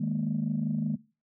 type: chord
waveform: sine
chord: D# suspended fourth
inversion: none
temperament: equal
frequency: 155.56 / 207.7 / 233.1 Hz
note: D#3 / G#3 / A#3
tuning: 0 / 0 / 0 cents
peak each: -30 dBFS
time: 0-0.96 s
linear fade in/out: 10 ms
effects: noise-tail reverb RT60 0.3 s tail -17 dB re dry + tanh soft clip ceiling -19 dBFS